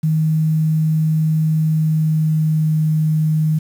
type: tone with pitch glide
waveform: sine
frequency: 157.2 to 155.84 Hz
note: D#3 to D#3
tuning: +18 to +3 cents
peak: -13 dBFS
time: 0.03-3.59 s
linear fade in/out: 10 ms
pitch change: -15 cents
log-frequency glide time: 1.59-2.84 s
effects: 7-bit